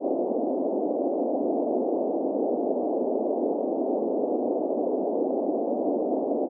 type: band-pass noise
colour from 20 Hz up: pink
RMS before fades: -26 dBFS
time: 0-6.49 s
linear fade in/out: 50 ms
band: 250 to 710 Hz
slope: 48 dB/octave
effects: none